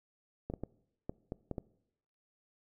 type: clicks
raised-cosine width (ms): 2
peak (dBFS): -24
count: 7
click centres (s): 0.5 / 0.538 / 0.636 / 1.095 / 1.321 / 1.513 / 1.582
effects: noise-tail reverb RT60 0.8 s tail -22 dB re dry